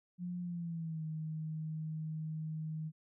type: tone with pitch glide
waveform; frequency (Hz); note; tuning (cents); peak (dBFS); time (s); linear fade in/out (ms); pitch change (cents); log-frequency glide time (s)
sine; 177.2 to 156.96; F3 to D#3; +25 to +15; -37; 0.18-2.92; 50; -210; 0.41-1.04
effects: none